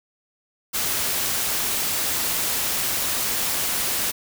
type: noise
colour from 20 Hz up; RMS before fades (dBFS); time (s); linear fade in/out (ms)
white; -24; 0.73-4.12; 20
effects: none